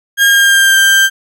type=tone with pitch glide; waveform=35% pulse; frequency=1621 to 1574.9 Hz; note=G#6 to G6; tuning=-42 to +8 cents; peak=-4 dBFS; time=0.17-1.1 s; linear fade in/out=50 ms; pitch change=-50 cents; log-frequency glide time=0.28-0.8 s; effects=none